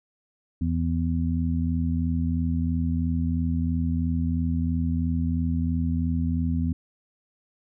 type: harmonic tone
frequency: 83 Hz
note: E2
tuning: 12 cents sharp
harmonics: 1 / 2 / 3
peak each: -25 / -28 / -27 dBFS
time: 0.61-6.73 s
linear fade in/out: 5 ms
effects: none